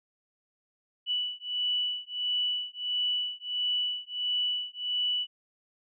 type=beating tone pair; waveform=sine; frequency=2960 / 2961.5 Hz; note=F#7 / F#7; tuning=0 / +1 cents; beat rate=1.5 Hz; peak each=-31 dBFS; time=1.06-5.27 s; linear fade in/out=50 ms; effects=none